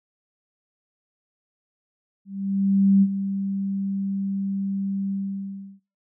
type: tone with ADSR envelope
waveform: sine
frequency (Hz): 196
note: G3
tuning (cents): 0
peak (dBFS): -13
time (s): 2.25-5.8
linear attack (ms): 770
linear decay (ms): 48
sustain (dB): -11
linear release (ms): 690
effects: noise-tail reverb RT60 0.3 s tail -20 dB re dry